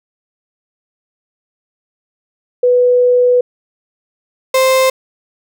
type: tone pair in turn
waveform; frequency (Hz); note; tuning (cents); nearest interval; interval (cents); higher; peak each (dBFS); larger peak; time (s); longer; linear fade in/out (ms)
sine / 35% pulse; 493.9 / 523.1; B4 / C5; 0 / -1; minor second; 99; second; -7; neither; 2.63-3.41 / 4.54-4.9; first; 5
effects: none